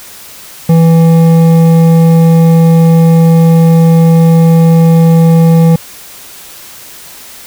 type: tone with hard clipping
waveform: triangle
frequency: 164.81 Hz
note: E3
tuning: in tune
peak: -4 dBFS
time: 0.69-5.76 s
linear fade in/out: 5 ms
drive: 13 dB
effects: white hiss -31 dBFS RMS until 7.46 s